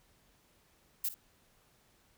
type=noise with echo; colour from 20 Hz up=violet; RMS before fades=-33 dBFS; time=1.04-1.09 s; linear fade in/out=5 ms; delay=54 ms; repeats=1; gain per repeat=-14 dB; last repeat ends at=1.144 s; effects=pink hiss -68 dBFS RMS until 2.17 s